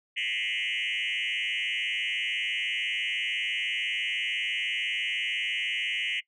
sine tone with frequency modulation, 2500 Hz, D#7, 8 cents sharp, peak -26 dBFS, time 0.16-6.21 s, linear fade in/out 20 ms, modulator 106 Hz, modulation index 5.1, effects noise-tail reverb RT60 0.1 s tail -21 dB re dry + tanh soft clip ceiling -24 dBFS

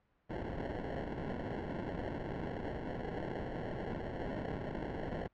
white noise with sample-and-hold, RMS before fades -40 dBFS, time 0.29-5.28 s, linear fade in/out 20 ms, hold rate 1225 Hz, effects pink hiss -75 dBFS RMS until 5.33 s + low-pass 2000 Hz 12 dB/octave

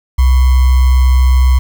sine tone with sample-and-hold, 64 Hz, C2, 38 cents flat, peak -5 dBFS, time 0.18-1.59 s, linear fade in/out 10 ms, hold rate 1050 Hz, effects none

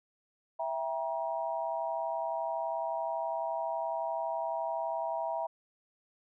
sine chord, E diminished, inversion none, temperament just, 659.3 / 791.1 / 949.3 Hz, E5 / G5 / Bb5, 0 / +16 / +31 cents, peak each -34 / -38 / -36 dBFS, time 0.59-5.47 s, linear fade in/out 10 ms, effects none

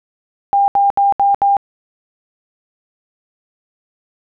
sine tone bursts, 800 Hz, G5, 35 cents sharp, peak -9 dBFS, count 5, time 0.53-1.568 s, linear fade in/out 0 ms, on 150 ms, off 72 ms, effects none

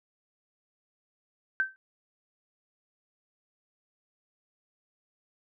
sine tone with exponential decay, 1550 Hz, G6, 20 cents flat, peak -20 dBFS, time 1.6-1.76 s, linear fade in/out 0 ms, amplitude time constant 33 ms, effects none

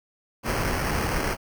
pink noise with sample-and-hold, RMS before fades -26 dBFS, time 0.43-1.37 s, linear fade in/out 50 ms, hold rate 3675 Hz, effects none

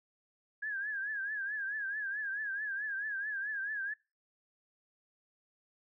sine tone with vibrato, 1650 Hz, G#6, 12 cents flat, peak -34 dBFS, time 0.62-3.94 s, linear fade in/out 10 ms, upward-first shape triangle, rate 4.6 Hz, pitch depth 120 cents each way, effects noise-tail reverb RT60 0.3 s tail -25 dB re dry

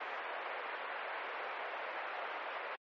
pink band-pass noise, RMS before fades -42 dBFS, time 0-2.76 s, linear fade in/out 10 ms, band 530 to 2400 Hz, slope 24 dB/octave, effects MP3 32 kbps

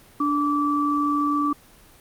sine tone pair together, 292.6 / 1159 Hz, D4 / D6, -6 / -23 cents, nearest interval 2 octaves, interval 2383 cents, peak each -22 dBFS, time 0.2-1.53 s, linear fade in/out 5 ms, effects pink hiss -51 dBFS RMS until 2 s + Opus 32 kbps

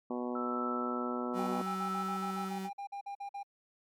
harmonic tone, 122.9 Hz, B2, 8 cents flat, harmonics 2 / 3 / 4 / 5 / 6 / 7 / 8 / 9, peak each -36 / -40 / -42 / -44 / -46 / -47 / -48 / -49 dBFS, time 0.1-1.62 s, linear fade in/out 5 ms
sine tone with tremolo, 1318.5 Hz, E6, in tune, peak -34 dBFS, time 0.35-2.49 s, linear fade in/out 5 ms, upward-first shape triangle, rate 0.79 Hz, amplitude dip 60%
35% pulse tone with pitch glide, 188.6 to 190.9 Hz, F#3 to G3, +33 to -46 cents, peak -35 dBFS, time 1.33-2.7 s, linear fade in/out 50 ms, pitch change +21 cents, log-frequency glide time 1.52-2.14 s
triangle tone bursts, 802 Hz, G5, 39 cents sharp, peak -36 dBFS, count 15, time 1.38-3.432 s, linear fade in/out 10 ms, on 92 ms, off 48 ms
effects MP3 96 kbps

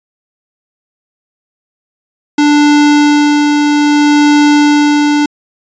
square tone with tremolo, 294.2 Hz, D4, 3 cents sharp, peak -5 dBFS, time 2.38-5.26 s, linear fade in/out 5 ms, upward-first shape sine, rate 0.62 Hz, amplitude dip 30%, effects resampled to 16000 Hz

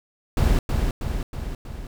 brown noise with echo, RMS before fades -18 dBFS, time 0.37-0.59 s, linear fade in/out 2 ms, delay 320 ms, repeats 4, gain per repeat -4 dB, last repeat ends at 1.87 s, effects none

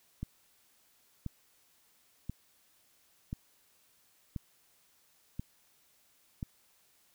click train, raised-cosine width 5 ms, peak -24 dBFS, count 7, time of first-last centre 0.23-6.428 s, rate 0.968 Hz, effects white hiss -68 dBFS RMS until 7.14 s

